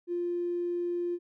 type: tone with tanh clipping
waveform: triangle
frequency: 349.2 Hz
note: F4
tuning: in tune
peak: -28 dBFS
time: 0.07-1.19 s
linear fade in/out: 50 ms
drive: 2 dB
effects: none